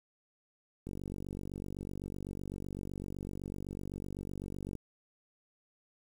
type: click train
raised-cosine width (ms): 3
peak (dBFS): -28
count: 187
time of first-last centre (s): 0.87-4.753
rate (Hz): 47.9
effects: 9-bit